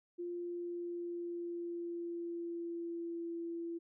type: tone with pitch glide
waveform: sine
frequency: 349.2 to 337.3 Hz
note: F4 to E4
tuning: 0 to +40 cents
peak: -38 dBFS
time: 0.18-3.79 s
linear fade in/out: 20 ms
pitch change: -60 cents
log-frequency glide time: 0.32-3.33 s
effects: none